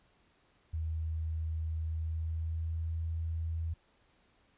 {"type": "tone with pitch glide", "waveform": "sine", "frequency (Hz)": [80, 81.73], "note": ["D#2", "E2"], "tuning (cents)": [49, -14], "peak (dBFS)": -32, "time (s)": [0.73, 3.74], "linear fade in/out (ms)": 10, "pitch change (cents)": 37, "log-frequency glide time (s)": [1.82, 2.91], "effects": ["pink hiss -69 dBFS RMS until 4.57 s", "resampled to 8000 Hz"]}